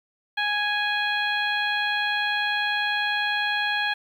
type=harmonic tone; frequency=830 Hz; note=G#5; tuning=1 cent flat; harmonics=1 / 2 / 3 / 4 / 5; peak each=-29 / -25 / -30 / -30 / -36 dBFS; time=0.37-3.94 s; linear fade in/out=10 ms; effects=9-bit